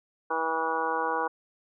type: harmonic tone with a mistuned harmonic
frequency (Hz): 162.1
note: E3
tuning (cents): -29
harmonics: 2 / 3 / 4 / 5 / 6 / 7 / 8 / 9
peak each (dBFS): -39 / -32 / -42 / -32 / -31 / -33 / -42 / -34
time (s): 0.3-1.28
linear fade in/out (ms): 10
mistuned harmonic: 8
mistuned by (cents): -45
effects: none